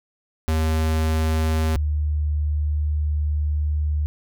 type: tone pair in turn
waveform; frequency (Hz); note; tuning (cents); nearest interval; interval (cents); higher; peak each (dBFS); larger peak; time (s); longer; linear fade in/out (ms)
square / sine; 79.2 / 74.9; D#2 / D2; +31 / +35; minor second; 96; first; -19; neither; 0.48-1.76 / 1.76-4.06; second; 0
effects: none